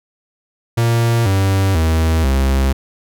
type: tone with pitch steps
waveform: 45% pulse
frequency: 116.54 / 96.87 / 80.52 / 66.93 Hz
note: A#2 / G2 / E2 / C2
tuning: 0 / -20 / -40 / +40 cents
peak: -12 dBFS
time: 0.77-2.73 s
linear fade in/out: 10 ms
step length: 490 ms
effects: none